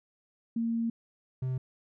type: tone pair in turn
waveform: sine / triangle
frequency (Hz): 230 / 129.08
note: A#3 / C3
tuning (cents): -23 / -23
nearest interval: minor seventh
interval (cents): 1000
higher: first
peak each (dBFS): -27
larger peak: neither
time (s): 0.56-0.9 / 1.42-1.58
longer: first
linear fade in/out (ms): 5
effects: none